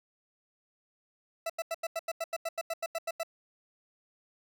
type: tone bursts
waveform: 40% pulse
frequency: 662 Hz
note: E5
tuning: 7 cents sharp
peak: -30 dBFS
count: 15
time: 1.46-3.233 s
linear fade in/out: 5 ms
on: 37 ms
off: 87 ms
effects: none